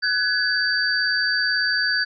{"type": "tone cluster", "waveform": "sine", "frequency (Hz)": [1504, 1684, 4639], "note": ["F#6", "G#6", "D8"], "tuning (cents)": [28, 24, -22], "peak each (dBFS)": -23, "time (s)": [0.02, 2.05], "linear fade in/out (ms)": 20, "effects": []}